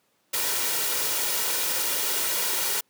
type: noise with comb filter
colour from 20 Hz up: white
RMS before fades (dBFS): -26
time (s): 0.33-2.81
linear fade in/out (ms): 10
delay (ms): 2.1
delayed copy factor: +0.5
effects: pink hiss -68 dBFS RMS until 2.89 s + high-pass 200 Hz 12 dB/octave